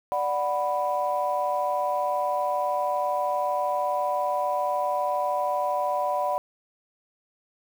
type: chord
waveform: sine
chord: B minor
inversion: first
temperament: equal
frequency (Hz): 587.3 / 740 / 987.8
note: D5 / F#5 / B5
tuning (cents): 0 / 0 / 0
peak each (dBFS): -27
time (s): 0.12-6.38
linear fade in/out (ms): 0
effects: tanh soft clip ceiling -14 dBFS + 8-bit